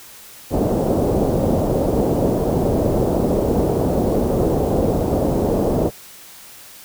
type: low-pass noise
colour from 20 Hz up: white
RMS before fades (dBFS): -18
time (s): 0.5-5.91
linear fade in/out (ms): 50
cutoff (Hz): 590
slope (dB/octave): 24
effects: white hiss -41 dBFS RMS until 6.84 s